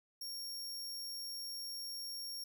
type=tone; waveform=sawtooth; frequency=5540 Hz; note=F8; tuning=15 cents flat; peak=-39 dBFS; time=0.21-2.44 s; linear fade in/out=5 ms; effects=none